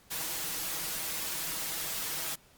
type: noise with comb filter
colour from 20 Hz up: white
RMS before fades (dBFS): -35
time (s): 0.1-2.36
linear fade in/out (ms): 20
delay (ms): 6.2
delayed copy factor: +0.75
effects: pink hiss -61 dBFS RMS until 2.57 s + Opus 48 kbps